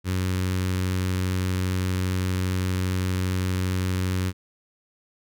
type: tone with notch filter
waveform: sawtooth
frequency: 92.5 Hz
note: F#2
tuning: in tune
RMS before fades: -25 dBFS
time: 0.04-4.33 s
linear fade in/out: 50 ms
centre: 700 Hz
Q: 0.96
effects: none